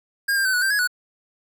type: tone with pitch steps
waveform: square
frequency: 1618 / 1592 / 1526 / 1470 / 1570 / 1671 / 1473 Hz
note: G#6 / G6 / G6 / F#6 / G6 / G#6 / F#6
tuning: -46 / +26 / -47 / -12 / +2 / +10 / -8 cents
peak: -19 dBFS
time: 0.28-0.875 s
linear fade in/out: 10 ms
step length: 85 ms
effects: none